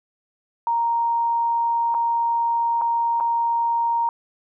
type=tone with dropouts; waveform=sine; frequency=932.3 Hz; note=A#5; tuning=in tune; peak=-18 dBFS; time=0.67-4.09 s; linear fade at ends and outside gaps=1 ms; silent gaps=1.943-1.948 / 2.813-2.818 / 3.201-3.207 s; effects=none